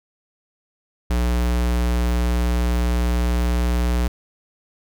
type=tone; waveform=square; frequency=60.1 Hz; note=B1; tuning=46 cents flat; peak=-18 dBFS; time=1.1-4.08 s; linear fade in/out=5 ms; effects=none